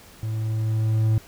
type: tone with level ramp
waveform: triangle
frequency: 110 Hz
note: A2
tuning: in tune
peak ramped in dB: -23 to -14 dBFS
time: 0.23-1.18 s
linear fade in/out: 0 ms
effects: pink hiss -48 dBFS RMS until 1.27 s